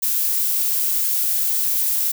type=noise; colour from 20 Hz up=violet; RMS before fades=-20 dBFS; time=0.02-2.12 s; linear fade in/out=10 ms; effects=none